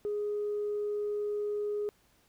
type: tone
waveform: sine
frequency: 415.3 Hz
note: G#4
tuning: in tune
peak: -29 dBFS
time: 0.05-1.89 s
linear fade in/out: 0 ms
effects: tanh soft clip ceiling -26 dBFS + pink hiss -67 dBFS RMS until 2.28 s